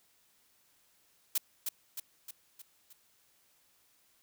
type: noise with echo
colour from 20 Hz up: blue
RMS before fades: -29 dBFS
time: 1.35-1.38 s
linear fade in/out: 5 ms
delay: 310 ms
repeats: 5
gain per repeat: -5 dB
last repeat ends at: 2.93 s
effects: white hiss -69 dBFS RMS until 4.22 s